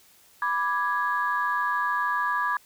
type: chord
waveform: sine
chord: G# diminished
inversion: first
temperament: equal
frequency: 987.8 / 1174.7 / 1661.2 Hz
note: B5 / D6 / G#6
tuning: 0 / 0 / 0 cents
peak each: -27 dBFS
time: 0.42-2.57 s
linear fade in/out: 2 ms
effects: tanh soft clip ceiling -14 dBFS + white hiss -57 dBFS RMS until 2.65 s